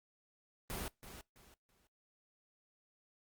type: noise with echo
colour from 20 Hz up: pink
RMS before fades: -41 dBFS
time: 0.7-0.88 s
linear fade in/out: 0 ms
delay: 330 ms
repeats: 3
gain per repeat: -11 dB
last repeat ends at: 1.87 s
effects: noise-tail reverb RT60 0.2 s tail -23 dB re dry + Opus 32 kbps